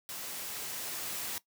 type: noise with level ramp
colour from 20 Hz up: white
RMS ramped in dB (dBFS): -41 to -37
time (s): 0.09-1.38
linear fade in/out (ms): 0
effects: noise-tail reverb RT60 0.1 s tail -18 dB re dry + high-pass 100 Hz 12 dB/octave